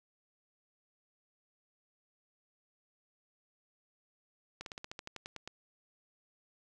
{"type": "slowing click train", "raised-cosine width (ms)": 0.2, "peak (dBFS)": -25, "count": 12, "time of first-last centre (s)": [4.61, 5.476], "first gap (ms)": 52, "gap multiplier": 1.08, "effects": []}